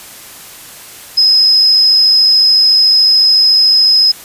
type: tone with amplitude modulation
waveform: sine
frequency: 5090 Hz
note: D#8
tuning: 39 cents sharp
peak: -4 dBFS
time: 1.17-4.12 s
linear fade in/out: 10 ms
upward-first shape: sine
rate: 93.8 Hz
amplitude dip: 25%
effects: white hiss -33 dBFS RMS until 4.24 s + resampled to 32000 Hz